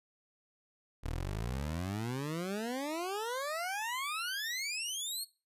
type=exponential sweep; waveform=20% pulse; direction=up; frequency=36.41 to 4429 Hz; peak=-30 dBFS; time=1.03-5.25 s; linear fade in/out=20 ms; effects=noise-tail reverb RT60 0.3 s tail -19 dB re dry + resampled to 32000 Hz